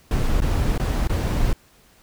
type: noise with dropouts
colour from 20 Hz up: brown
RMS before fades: -20 dBFS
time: 0.11-1.53 s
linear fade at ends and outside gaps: 2 ms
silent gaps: 0.404-0.419 / 0.779-0.797 / 1.075-1.095 s
effects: pink hiss -55 dBFS RMS until 2.02 s